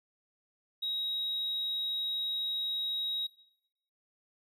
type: tone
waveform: triangle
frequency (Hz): 3807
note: A#7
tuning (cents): +36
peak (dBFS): -29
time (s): 0.82-3.27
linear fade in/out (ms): 10
effects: noise-tail reverb RT60 0.8 s tail -19 dB re dry + tanh soft clip ceiling -27 dBFS